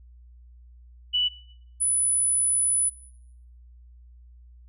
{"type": "tone pair in turn", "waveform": "sine", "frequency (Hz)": [2963, 9966], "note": ["F#7", "D#9"], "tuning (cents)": [2, 2], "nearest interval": "octave + major sixth", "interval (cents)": 2100, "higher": "second", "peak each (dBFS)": -20, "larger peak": "neither", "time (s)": [[1.13, 1.29], [1.8, 2.9]], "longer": "second", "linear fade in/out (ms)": 20, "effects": ["noise-tail reverb RT60 0.7 s tail -19 dB re dry", "added 60 Hz sine -47 dBFS peak until 4.68 s"]}